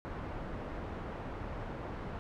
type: low-pass noise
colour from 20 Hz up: pink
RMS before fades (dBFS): -41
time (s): 0.05-2.19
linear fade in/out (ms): 0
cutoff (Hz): 1300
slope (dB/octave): 12
effects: none